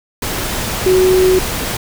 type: tone in noise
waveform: sine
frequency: 371.5 Hz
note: F#4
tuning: 7 cents sharp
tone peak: -8 dBFS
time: 0.86-1.39 s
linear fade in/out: 5 ms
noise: pink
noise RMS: -20 dBFS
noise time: 0.22-1.77 s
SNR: +9 dB
effects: none